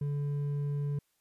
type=tone with hard clipping; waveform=sine; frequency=144 Hz; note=D3; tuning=34 cents flat; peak=-31 dBFS; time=0.01-0.99 s; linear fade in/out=5 ms; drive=4 dB; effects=white hiss -75 dBFS RMS until 1.2 s + resampled to 32000 Hz